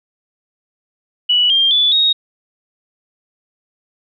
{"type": "tone with pitch steps", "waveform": "sine", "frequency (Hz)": [2946, 3194, 3463, 3755], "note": ["F#7", "G7", "A7", "A#7"], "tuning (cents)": [-8, 32, -28, 12], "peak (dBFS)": -10, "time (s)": [1.29, 2.13], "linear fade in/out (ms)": 10, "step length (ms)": 210, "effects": []}